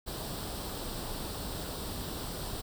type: noise with comb filter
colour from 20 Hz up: pink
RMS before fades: -38 dBFS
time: 0.06-2.62 s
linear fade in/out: 20 ms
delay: 0.23 ms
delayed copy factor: +0.6
effects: none